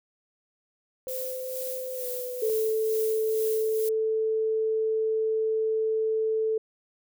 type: tone with pitch glide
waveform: sine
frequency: 515 to 500.1 Hz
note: C5 to B4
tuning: -28 to +22 cents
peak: -32 dBFS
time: 1.07-2.5 s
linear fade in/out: 0 ms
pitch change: -50 cents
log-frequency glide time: 1.95-2.06 s
type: noise with tremolo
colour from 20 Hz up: violet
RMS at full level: -35 dBFS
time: 1.08-3.89 s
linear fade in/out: 2 ms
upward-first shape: sine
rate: 2.2 Hz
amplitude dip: 55%
type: tone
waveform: sine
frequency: 440 Hz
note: A4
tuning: in tune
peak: -23 dBFS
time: 2.42-6.58 s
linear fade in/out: 5 ms
effects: none